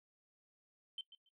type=tone with echo; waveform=sine; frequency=3100 Hz; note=G7; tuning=20 cents flat; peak=-39 dBFS; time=0.98-1.01 s; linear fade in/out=2 ms; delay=140 ms; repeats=2; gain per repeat=-15 dB; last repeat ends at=1.29 s; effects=noise-tail reverb RT60 0.1 s tail -20 dB re dry + tanh soft clip ceiling -35 dBFS